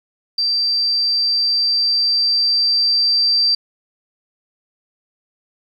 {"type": "tone with level ramp", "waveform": "sine", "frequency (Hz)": 4689, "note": "D8", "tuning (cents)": -4, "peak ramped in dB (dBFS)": [-15, -12], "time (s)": [0.38, 3.55], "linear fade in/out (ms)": 5, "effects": ["8-bit"]}